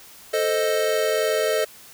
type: chord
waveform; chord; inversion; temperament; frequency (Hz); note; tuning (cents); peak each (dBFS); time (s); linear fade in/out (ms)
square; A diminished; none; equal; 440 / 523.3 / 622.3; A4 / C5 / Eb5; 0 / 0 / 0; -24 / -27 / -24; 0.33-1.65; 10
effects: white hiss -46 dBFS RMS until 1.93 s